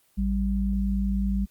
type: tone pair together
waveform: sine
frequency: 55.27 / 196 Hz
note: A1 / G3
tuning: +8 / 0 cents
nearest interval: octave + minor seventh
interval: 2192 cents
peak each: -25 dBFS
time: 0.17-1.46 s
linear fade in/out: 20 ms
effects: white hiss -64 dBFS RMS until 1.5 s + Opus 24 kbps